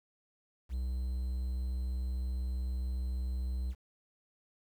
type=tone with quantisation; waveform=triangle; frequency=63.2 Hz; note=B1; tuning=41 cents sharp; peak=-30 dBFS; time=0.69-3.75 s; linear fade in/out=50 ms; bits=10; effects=none